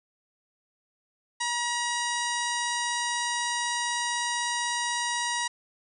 harmonic tone with a mistuned harmonic, 956 Hz, A#5, 43 cents sharp, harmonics 1 / 2 / 3 / 4 / 5 / 6 / 7 / 8 / 9, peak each -31 / -32 / -38 / -36 / -39 / -36 / -41 / -42 / -38 dBFS, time 1.4-5.48 s, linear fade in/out 10 ms, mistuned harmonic 9, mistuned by +60 cents, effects none

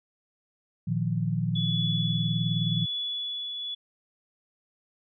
sine chord, Bb suspended fourth, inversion none, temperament just, 116.54 / 155.39 / 174.81 Hz, Bb2 / Eb3 / F3, 0 / -2 / +2 cents, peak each -29 dBFS, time 0.87-2.86 s, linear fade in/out 10 ms
sine tone with tremolo, 3418 Hz, G#7, 49 cents sharp, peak -28 dBFS, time 1.55-3.75 s, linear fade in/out 10 ms, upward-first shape triangle, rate 0.88 Hz, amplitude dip 40%
effects none

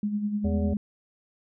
sine tone with tremolo, 207.7 Hz, G#3, in tune, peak -23 dBFS, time 0.03-0.77 s, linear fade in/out 2 ms, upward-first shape sine, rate 10 Hz, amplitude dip 55%
harmonic tone, 82 Hz, E2, 9 cents flat, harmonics 1 / 3 / 5 / 7 / 9, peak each -26 / -35 / -36 / -35 / -46 dBFS, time 0.44-0.74 s, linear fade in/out 10 ms
effects none

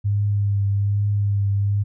sine tone with vibrato, 101.2 Hz, G#2, 44 cents flat, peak -17 dBFS, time 0.04-1.84 s, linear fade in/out 20 ms, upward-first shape triangle, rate 1.2 Hz, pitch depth 27 cents each way, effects none

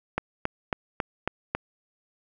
click train, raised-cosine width 0.5 ms, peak -10 dBFS, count 6, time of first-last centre 0.18-1.55 s, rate 3.65 Hz, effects none

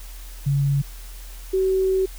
sine tone pair in turn, 140 / 379.4 Hz, C#3 / F#4, +18 / +43 cents, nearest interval octave + perfect fourth, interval 1725 cents, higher second, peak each -17 dBFS, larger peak neither, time 0.46-0.82 / 1.53-2.06 s, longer second, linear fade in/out 10 ms, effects added 41 Hz sine -35 dBFS peak until 2.18 s + white hiss -45 dBFS RMS until 2.18 s

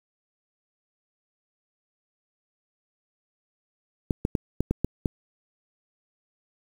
clicks, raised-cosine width 3 ms, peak -10 dBFS, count 7, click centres 4.108 / 4.251 / 4.352 / 4.606 / 4.71 / 4.846 / 5.058 s, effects 7-bit

